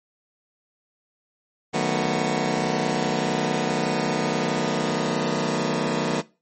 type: chord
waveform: 15% pulse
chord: B dominant seventh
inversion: first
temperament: just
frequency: 154.34 / 185.21 / 222.2 / 246.9 Hz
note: D#3 / F#3 / A3 / B3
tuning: -14 / +2 / +17 / 0 cents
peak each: -21 dBFS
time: 1.73-6.22 s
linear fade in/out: 20 ms
effects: noise-tail reverb RT60 0.3 s tail -20 dB re dry + MP3 32 kbps